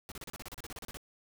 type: noise bursts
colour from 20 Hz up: pink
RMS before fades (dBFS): -44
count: 15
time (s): 0.09-0.971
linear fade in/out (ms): 0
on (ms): 27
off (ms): 34
effects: none